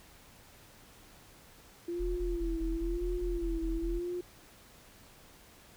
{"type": "tone with vibrato", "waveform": "sine", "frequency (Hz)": 341.3, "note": "F4", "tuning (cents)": -40, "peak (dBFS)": -33, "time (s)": [1.88, 4.21], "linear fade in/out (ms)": 5, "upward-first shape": "sine", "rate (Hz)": 0.98, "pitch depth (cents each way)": 70}
{"type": "tone bursts", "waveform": "sine", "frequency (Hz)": 41.69, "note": "E1", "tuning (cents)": 20, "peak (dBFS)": -32, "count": 10, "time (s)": [1.99, 3.997], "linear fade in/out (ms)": 20, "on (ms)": 180, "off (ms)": 23}
{"effects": ["pink hiss -57 dBFS RMS until 5.76 s"]}